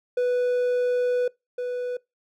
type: tone pair in turn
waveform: triangle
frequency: 493.9 / 493.9 Hz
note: B4 / B4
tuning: 0 / 0 cents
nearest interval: unison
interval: 0 cents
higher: neither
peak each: -18 / -24 dBFS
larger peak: first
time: 0.17-1.28 / 1.58-1.97 s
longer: first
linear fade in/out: 5 ms
effects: noise-tail reverb RT60 0.2 s tail -23 dB re dry